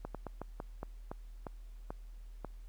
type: slowing click train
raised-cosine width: 1 ms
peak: -26 dBFS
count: 10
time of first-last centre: 0.05-2.447 s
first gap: 97 ms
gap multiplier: 1.24
effects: added 40 Hz sine -46 dBFS peak until 2.68 s + pink hiss -70 dBFS RMS until 2.68 s